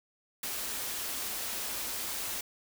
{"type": "band-stop noise", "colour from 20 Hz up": "white", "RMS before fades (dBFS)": -36, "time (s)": [0.43, 2.41], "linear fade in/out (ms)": 5, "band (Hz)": [110, 180], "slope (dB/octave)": 96, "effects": []}